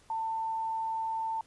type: tone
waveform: sine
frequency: 894 Hz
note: A5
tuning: 27 cents sharp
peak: -30 dBFS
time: 0.1-1.41 s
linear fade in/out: 2 ms
effects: pink hiss -62 dBFS RMS until 1.46 s + resampled to 24000 Hz